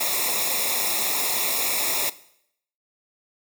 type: noise with comb filter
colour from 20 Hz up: white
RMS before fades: -24 dBFS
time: 0-2.1 s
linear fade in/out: 10 ms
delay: 0.65 ms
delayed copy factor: -0.95
effects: noise-tail reverb RT60 0.7 s tail -17 dB re dry